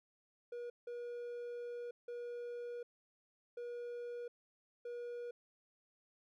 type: tone bursts at uneven times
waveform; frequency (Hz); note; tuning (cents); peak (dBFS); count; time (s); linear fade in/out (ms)
triangle; 480.3; B4; -48; -40; 5; 0.52-0.7 / 0.87-1.91 / 2.08-2.83 / 3.57-4.28 / 4.85-5.31; 5
effects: none